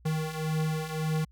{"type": "beating tone pair", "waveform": "square", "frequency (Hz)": [155.7, 157.5], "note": ["D#3", "D#3"], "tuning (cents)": [2, 21], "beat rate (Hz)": 1.8, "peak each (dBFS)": [-34, -30], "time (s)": [0.05, 1.25], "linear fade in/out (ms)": 10, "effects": ["added 60 Hz sine -54 dBFS peak until 1.31 s"]}